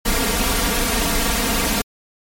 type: noise with comb filter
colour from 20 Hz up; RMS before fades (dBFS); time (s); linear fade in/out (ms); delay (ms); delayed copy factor
pink; -19; 0.05-1.82; 10; 4.3; +0.85
effects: MP3 64 kbps